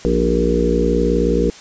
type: harmonic tone with a mistuned harmonic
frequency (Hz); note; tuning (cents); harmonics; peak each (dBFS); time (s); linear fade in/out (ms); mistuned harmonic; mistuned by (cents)
59; A#1; +22; 1 / 3 / 4 / 5 / 6 / 7 / 8; -20 / -21 / -23 / -22 / -24 / -21 / -19; 0.05-1.5; 0; 6; +59
effects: white hiss -39 dBFS RMS until 1.6 s + resampled to 16000 Hz